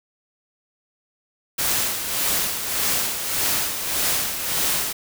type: noise with tremolo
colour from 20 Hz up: white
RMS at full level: -21 dBFS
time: 1.58-4.93 s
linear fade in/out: 10 ms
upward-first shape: sine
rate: 1.7 Hz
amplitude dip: 55%
effects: none